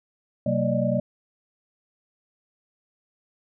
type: tone cluster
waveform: sine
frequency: 130.3 / 189.2 / 230.2 / 581 / 611 Hz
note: C3 / F#3 / A#3 / D5 / D#5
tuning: -7 / +39 / -22 / -19 / -32 cents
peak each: -27 dBFS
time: 0.46-1 s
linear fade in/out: 5 ms
effects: none